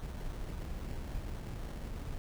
brown noise with sample-and-hold, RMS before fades -40 dBFS, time 0-2.18 s, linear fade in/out 0 ms, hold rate 2450 Hz, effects none

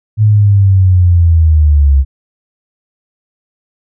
sine linear sweep, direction down, 108.6 to 66.6 Hz, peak -4 dBFS, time 0.17-2.05 s, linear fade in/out 50 ms, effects none

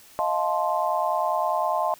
sine chord, F dominant seventh, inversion third, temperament just, 628.6 / 698.5 / 873.1 / 1047.7 Hz, Eb5 / F5 / A5 / C6, +18 / 0 / -14 / +2 cents, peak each -27 dBFS, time 0.19-1.94 s, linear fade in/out 0 ms, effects white hiss -51 dBFS RMS until 1.99 s

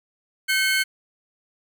30% pulse tone pair together, 1538 / 2175 Hz, G6 / C#7, -33 / -33 cents, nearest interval tritone, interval 600 cents, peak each -19 / -19 dBFS, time 0.48-0.84 s, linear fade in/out 20 ms, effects none

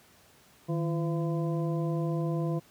harmonic tone with a mistuned harmonic, 169.7 Hz, F3, 49 cents flat, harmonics 1 / 2 / 3 / 4 / 6, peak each -28 / -34 / -38 / -40 / -44 dBFS, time 0.68-2.6 s, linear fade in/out 20 ms, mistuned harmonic 1, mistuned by -130 cents, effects pink hiss -59 dBFS RMS until 2.7 s + high-pass 80 Hz 12 dB/octave

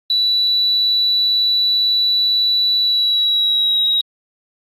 sine tone with pitch glide, 3951 to 3821 Hz, B7 to A#7, 0 to +42 cents, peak -12 dBFS, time 0.1-4.01 s, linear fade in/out 2 ms, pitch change -58 cents, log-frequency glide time 2.8-3.85 s, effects tanh soft clip ceiling -8 dBFS + Opus 24 kbps

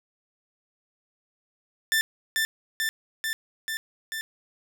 sawtooth tone with echo, 1776 Hz, A6, 16 cents sharp, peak -17 dBFS, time 1.92-2.01 s, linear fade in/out 0 ms, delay 440 ms, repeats 5, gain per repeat -2 dB, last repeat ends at 4.21 s, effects none

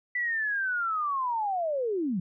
sine linear sweep, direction down, 1988 to 165.7 Hz, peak -26 dBFS, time 0.15-2.2 s, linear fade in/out 5 ms, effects none

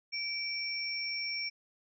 sine tone pair together, 2321 / 5476 Hz, D7 / F8, -21 / -35 cents, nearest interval octave + minor third, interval 1486 cents, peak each -36 / -36 dBFS, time 0.12-1.5 s, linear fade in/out 20 ms, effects none

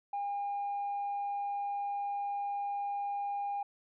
sine tone, 808 Hz, G#5, 48 cents flat, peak -31 dBFS, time 0.13-3.63 s, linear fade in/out 5 ms, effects tanh soft clip ceiling -30 dBFS

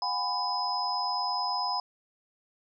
sine tone cluster, 727 / 807 / 998 / 5080 Hz, F#5 / G#5 / B5 / D#8, -31 / -50 / +18 / +35 cents, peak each -36 / -34 / -31 / -32 dBFS, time 0.02-1.8 s, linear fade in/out 2 ms, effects none

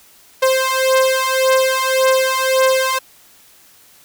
sawtooth beating tone pair, 523.3 / 525.1 Hz, C5 / C5, 0 / +6 cents, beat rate 1.8 Hz, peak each -12 dBFS, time 0.42-2.99 s, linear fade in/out 10 ms, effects white hiss -48 dBFS RMS until 4.04 s

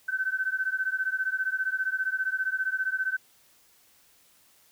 sine beating tone pair, 1523 / 1538 Hz, F#6 / G6, +50 / -33 cents, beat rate 15 Hz, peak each -29 dBFS, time 0.08-3.17 s, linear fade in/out 10 ms, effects white hiss -61 dBFS RMS until 4.71 s

